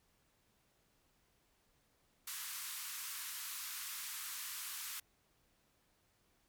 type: band-pass noise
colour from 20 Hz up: white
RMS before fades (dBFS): -45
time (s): 2.27-5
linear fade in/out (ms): 5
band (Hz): 1000 to 16000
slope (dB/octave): 48
effects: pink hiss -75 dBFS RMS until 6.48 s